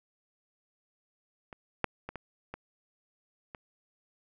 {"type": "clicks", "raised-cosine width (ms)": 0.5, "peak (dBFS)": [-29, -11, -23, -24, -24, -27], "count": 6, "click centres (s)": [1.528, 1.843, 2.09, 2.157, 2.54, 3.548], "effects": []}